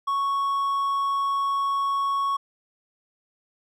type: tone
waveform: triangle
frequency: 1108.7 Hz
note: C#6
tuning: in tune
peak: -20 dBFS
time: 0.07-2.37 s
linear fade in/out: 10 ms
effects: none